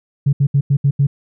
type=tone bursts at uneven times; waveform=sine; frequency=140.1 Hz; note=C#3; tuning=19 cents sharp; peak=-9 dBFS; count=6; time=0.26-0.33 / 0.4-0.47 / 0.54-0.61 / 0.7-0.77 / 0.84-0.91 / 0.99-1.07 s; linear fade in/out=10 ms; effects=tanh soft clip ceiling -5 dBFS